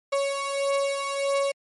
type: beating tone pair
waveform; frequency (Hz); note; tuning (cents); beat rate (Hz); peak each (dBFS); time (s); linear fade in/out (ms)
35% pulse; 555 / 556.6; C#5 / C#5; +2 / +7; 1.6; -24 / -27; 0.12-1.52; 10
effects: MP3 48 kbps